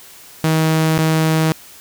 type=tone with dropouts; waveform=sawtooth; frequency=159 Hz; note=D#3; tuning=38 cents sharp; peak=-9 dBFS; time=0.44-1.52 s; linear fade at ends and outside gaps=0 ms; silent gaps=0.978-0.989 s; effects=white hiss -41 dBFS RMS until 1.8 s